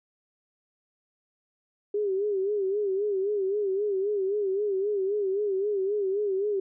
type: tone with vibrato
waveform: sine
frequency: 399.1 Hz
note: G4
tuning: 31 cents sharp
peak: -24 dBFS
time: 1.94-6.6 s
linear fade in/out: 5 ms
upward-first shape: sine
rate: 3.8 Hz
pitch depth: 96 cents each way
effects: none